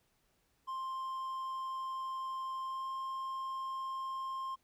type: tone with pitch glide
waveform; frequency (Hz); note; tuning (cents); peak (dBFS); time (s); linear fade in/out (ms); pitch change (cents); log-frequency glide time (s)
triangle; 1052 to 1059.3; C6 to C6; +9 to +21; -35; 0.67-4.56; 20; +12; 2.62-2.9
effects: pink hiss -75 dBFS RMS until 4.63 s